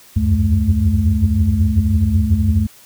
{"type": "tone cluster", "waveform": "sine", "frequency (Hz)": [72.9, 84, 89.5, 96.9, 214.9], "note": ["D2", "E2", "F2", "G2", "A3"], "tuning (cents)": [-12, 33, 43, -20, -41], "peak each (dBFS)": -18, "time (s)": [0.16, 2.67], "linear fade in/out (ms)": 10, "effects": ["tanh soft clip ceiling -2 dBFS", "white hiss -45 dBFS RMS until 2.85 s"]}